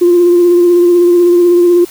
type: tone with vibrato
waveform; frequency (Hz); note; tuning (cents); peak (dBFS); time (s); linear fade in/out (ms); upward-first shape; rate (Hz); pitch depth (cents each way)
sine; 350; F4; +4; -3; 0.01-1.85; 10; triangle; 16; 30
effects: tanh soft clip ceiling 0 dBFS + white hiss -34 dBFS RMS until 1.9 s